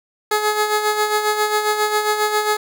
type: tone with tremolo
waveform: 15% pulse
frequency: 423.6 Hz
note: G#4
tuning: 34 cents sharp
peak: -8 dBFS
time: 0.31-2.57 s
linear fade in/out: 5 ms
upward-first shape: sine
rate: 7.4 Hz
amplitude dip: 55%
effects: none